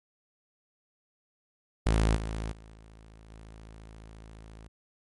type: tone with level steps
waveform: sawtooth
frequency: 54.4 Hz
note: A1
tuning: 19 cents flat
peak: -18 / -28 / -44 / -46 / -42 dBFS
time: 1.86-4.68 s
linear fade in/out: 5 ms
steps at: 2.15 / 2.51 / 2.73 / 3.29 s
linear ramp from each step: 20 ms
effects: MP3 48 kbps